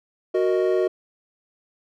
triangle chord, D# minor, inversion first, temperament equal, 370 / 466.2 / 622.3 Hz, F#4 / A#4 / D#5, 0 / 0 / 0 cents, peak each -18 / -23 / -23 dBFS, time 0.34-0.88 s, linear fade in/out 10 ms, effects none

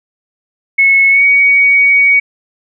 sine tone with pitch glide, 2193 to 2247 Hz, C#7 to C#7, -19 to +23 cents, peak -5 dBFS, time 0.78-2.2 s, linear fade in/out 10 ms, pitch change +42 cents, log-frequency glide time 1.1-1.23 s, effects none

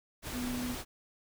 sine tone in noise, 246.9 Hz, B3, in tune, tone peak -34 dBFS, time 0.32-0.76 s, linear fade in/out 50 ms, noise pink, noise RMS -40 dBFS, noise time 0.22-0.85 s, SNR +3 dB, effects none

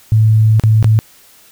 sine tone with dropouts, 109.5 Hz, A2, 8 cents flat, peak -6 dBFS, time 0.12-0.99 s, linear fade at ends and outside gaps 0 ms, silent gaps 0.597-0.637 / 0.827-0.844 s, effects white hiss -45 dBFS RMS until 1.51 s

